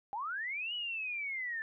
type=linear two-way sweep; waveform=sine; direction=up then down; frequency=773 to 2960 to 1749 Hz; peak=-35 dBFS; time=0.13-1.62 s; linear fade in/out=0 ms; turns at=0.74 s; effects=none